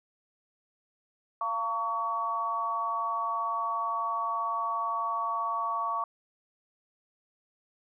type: tone cluster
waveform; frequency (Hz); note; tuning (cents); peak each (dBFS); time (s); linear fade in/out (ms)
sine; 689 / 911 / 1128; F5 / A#5 / C#6; -24 / -40 / +30; -37 / -35 / -29; 1.41-6.04; 2
effects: none